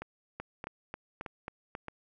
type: two click trains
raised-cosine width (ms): 0.5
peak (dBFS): -23 / -24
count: 6 / 4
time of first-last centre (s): 0.4-1.751 / 0.02-1.883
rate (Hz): 3.7 / 1.61
effects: none